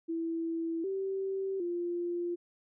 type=tone with pitch steps; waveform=sine; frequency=330 / 386.4 / 347.8 Hz; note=E4 / G4 / F4; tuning=+2 / -25 / -7 cents; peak=-31 dBFS; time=0.08-2.36 s; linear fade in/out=20 ms; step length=760 ms; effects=none